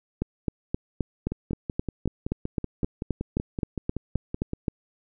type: two click trains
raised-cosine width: 3 ms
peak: -16 / -12 dBFS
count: 18 / 18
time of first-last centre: 1.32-4.534 / 0.22-4.682 s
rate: 5.29 / 3.81 Hz
effects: none